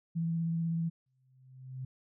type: tone with vibrato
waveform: sine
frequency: 165.8 Hz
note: E3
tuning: 10 cents sharp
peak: -29 dBFS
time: 0.15-0.9 s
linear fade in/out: 20 ms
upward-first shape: triangle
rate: 16 Hz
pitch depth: 18 cents each way
type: tone with exponential growth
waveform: sine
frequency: 130 Hz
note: C3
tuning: 11 cents flat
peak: -35 dBFS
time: 1.06-1.85 s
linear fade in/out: 5 ms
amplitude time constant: 170 ms
effects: none